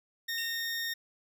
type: tone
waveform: 20% pulse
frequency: 1842 Hz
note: A#6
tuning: 21 cents flat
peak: -27 dBFS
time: 0.28-0.94 s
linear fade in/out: 10 ms
type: tone with exponential decay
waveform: 25% pulse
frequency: 2731 Hz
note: F7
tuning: 39 cents flat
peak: -33 dBFS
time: 0.38-0.73 s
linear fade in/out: 2 ms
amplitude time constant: 74 ms
effects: none